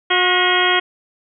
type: harmonic tone with a mistuned harmonic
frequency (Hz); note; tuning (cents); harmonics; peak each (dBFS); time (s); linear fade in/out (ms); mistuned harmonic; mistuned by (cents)
361.6; F#4; -40; 1 / 2 / 3 / 4 / 5 / 6 / 7 / 8 / 9; -21 / -22 / -22 / -21 / -20 / -23 / -26 / -25 / -20; 0.1-0.8; 10; 5; +80
effects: none